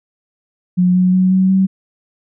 sine tone with pitch steps, 180.4 / 182.92 / 185.47 / 188.06 / 190.69 Hz, F#3 / F#3 / F#3 / F#3 / G3, -44 / -20 / +4 / +28 / -48 cents, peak -9 dBFS, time 0.77-1.67 s, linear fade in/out 20 ms, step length 180 ms, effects none

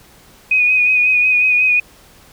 sine tone with vibrato, 2489 Hz, D#7, in tune, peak -10 dBFS, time 0.51-1.8 s, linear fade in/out 5 ms, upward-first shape sine, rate 5.5 Hz, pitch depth 29 cents each way, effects pink hiss -46 dBFS RMS until 2.32 s

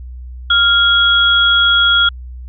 sine tone pair together, 1396.9 / 3322 Hz, F6 / G#7, 0 / 0 cents, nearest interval octave + minor third, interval 1500 cents, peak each -11 dBFS, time 0.5-2.09 s, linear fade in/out 5 ms, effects added 62 Hz sine -27 dBFS peak until 2.48 s

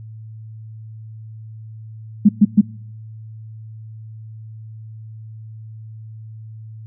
sine tone bursts, 207.7 Hz, G#3, in tune, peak -5 dBFS, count 3, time 2.25-2.613 s, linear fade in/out 10 ms, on 41 ms, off 120 ms, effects noise-tail reverb RT60 0.9 s tail -26 dB re dry + added 110 Hz sine -33 dBFS peak until 6.86 s

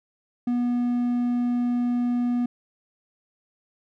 triangle tone, 243 Hz, B3, 28 cents flat, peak -19 dBFS, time 0.47-2.46 s, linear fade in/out 5 ms, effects none

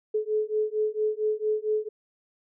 sine beating tone pair, 426.8 / 431.2 Hz, G#4 / A4, +47 / -35 cents, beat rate 4.4 Hz, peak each -27 dBFS, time 0.14-1.89 s, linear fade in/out 10 ms, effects none

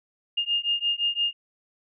sine beating tone pair, 2825 / 2830.8 Hz, F7 / F7, +19 / +23 cents, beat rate 5.8 Hz, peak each -26 dBFS, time 0.37-1.33 s, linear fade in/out 10 ms, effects none

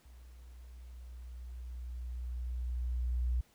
sine tone with level ramp, 61.1 Hz, B1, 18 cents flat, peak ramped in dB -52 to -28 dBFS, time 0.05-3.41 s, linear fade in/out 5 ms, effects pink hiss -67 dBFS RMS until 3.54 s

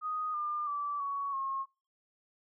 sine tone with pitch steps, 1244.5 / 1201.4 / 1159.8 / 1119.7 / 1080.9 Hz, D#6 / D6 / D6 / C#6 / C#6, 0 / +39 / -22 / +17 / -44 cents, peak -32 dBFS, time 0.01-1.66 s, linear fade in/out 50 ms, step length 330 ms, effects noise-tail reverb RT60 0.4 s tail -23 dB re dry

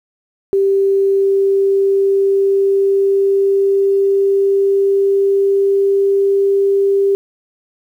sine tone with pitch glide, 392 to 395.4 Hz, G4 to G4, 0 to +15 cents, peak -10 dBFS, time 0.53-7.15 s, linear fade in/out 0 ms, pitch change +15 cents, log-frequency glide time 1.2-6.53 s, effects 8-bit

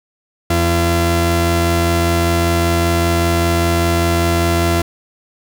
sawtooth tone pair together, 85.1 / 340.4 Hz, F2 / F4, -44 / -44 cents, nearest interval 2 octaves, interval 2400 cents, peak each -11 dBFS, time 0.5-4.82 s, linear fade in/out 5 ms, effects none

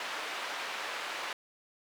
white band-pass noise, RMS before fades -38 dBFS, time 0-1.33 s, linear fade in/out 2 ms, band 540 to 2500 Hz, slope 12 dB/octave, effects none

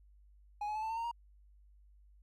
triangle tone with pitch steps, 830.6 / 848.1 / 865.9 / 884.1 / 902.6 / 921.6 / 941 Hz, G#5 / G#5 / A5 / A5 / A5 / A#5 / A#5, 0 / +36 / -28 / +8 / +44 / -20 / +16 cents, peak -33 dBFS, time 0.61-1.114 s, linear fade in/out 5 ms, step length 72 ms, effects added 50 Hz sine -59 dBFS peak until 2.22 s

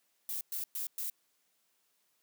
violet noise bursts, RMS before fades -37 dBFS, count 4, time 0.29-1.1 s, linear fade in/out 2 ms, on 120 ms, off 110 ms, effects white hiss -75 dBFS RMS until 2.22 s + high-pass 150 Hz 12 dB/octave

